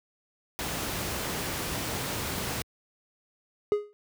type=noise; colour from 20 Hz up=pink; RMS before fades=-32 dBFS; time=0.59-2.62 s; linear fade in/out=0 ms
type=tone with exponential decay; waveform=triangle; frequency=415.3 Hz; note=G#4; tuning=in tune; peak=-16 dBFS; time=3.72-3.93 s; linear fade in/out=0 ms; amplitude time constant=44 ms
effects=high-pass 60 Hz 12 dB/octave